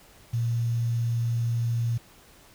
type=tone with quantisation; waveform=sine; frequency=117.2 Hz; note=A#2; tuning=10 cents sharp; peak=-23 dBFS; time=0.33-1.98 s; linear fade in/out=10 ms; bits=8; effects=pink hiss -54 dBFS RMS until 2.54 s